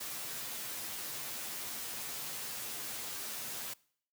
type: noise with comb filter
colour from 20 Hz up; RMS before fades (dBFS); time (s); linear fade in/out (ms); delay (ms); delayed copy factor
white; -41; 0-3.74; 10; 11; -0.65
effects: noise-tail reverb RT60 0.6 s tail -23 dB re dry + high-pass 80 Hz 12 dB/octave